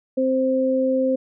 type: tone pair together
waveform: sine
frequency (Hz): 261.6 / 523.2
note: C4 / C5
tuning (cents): 0 / 0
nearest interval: octave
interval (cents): 1200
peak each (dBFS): -21 / -19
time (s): 0.17-1.16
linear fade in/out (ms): 10
effects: none